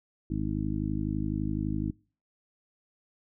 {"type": "harmonic tone", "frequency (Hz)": 51.91, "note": "G#1", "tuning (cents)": 0, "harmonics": [1, 2, 3, 4, 5, 6], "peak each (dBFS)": [-35, -35, -35, -35, -35, -35], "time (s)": [0.3, 1.91], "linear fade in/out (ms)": 5, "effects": ["noise-tail reverb RT60 0.4 s tail -25 dB re dry"]}